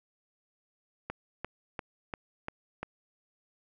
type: click train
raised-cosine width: 0.5 ms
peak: -20 dBFS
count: 6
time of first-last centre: 1.1-2.83 s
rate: 2.89 Hz
effects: none